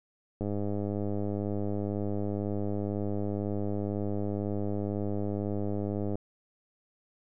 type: click train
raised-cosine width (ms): 2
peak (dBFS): -20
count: 587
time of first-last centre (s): 0.41-6.155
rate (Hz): 102
effects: none